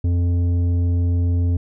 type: tone with tanh clipping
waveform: sine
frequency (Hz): 87.31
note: F2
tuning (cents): 0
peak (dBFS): -17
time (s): 0.04-1.57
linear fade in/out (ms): 5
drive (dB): 9
effects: none